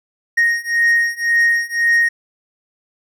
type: beating tone pair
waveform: triangle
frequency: 1864.7 / 1866.6 Hz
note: A#6 / A#6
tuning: 0 / +2 cents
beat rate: 1.9 Hz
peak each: -15 / -14 dBFS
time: 0.37-2.09 s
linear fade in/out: 10 ms
effects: none